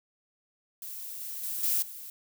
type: noise with level steps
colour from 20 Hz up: violet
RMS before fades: -40 / -38 / -34 / -27 / -43 dBFS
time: 0.82-2.1 s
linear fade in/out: 2 ms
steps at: 1.2 / 1.43 / 1.63 / 1.82 s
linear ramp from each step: 5 ms
effects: none